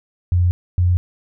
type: tone pair in turn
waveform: sine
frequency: 88.6 / 89.09 Hz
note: F2 / F2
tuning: +25 / +35 cents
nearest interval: unison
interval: 10 cents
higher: second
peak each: -12 dBFS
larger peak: neither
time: 0.32-0.51 / 0.78-0.97 s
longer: neither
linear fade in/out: 0 ms
effects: none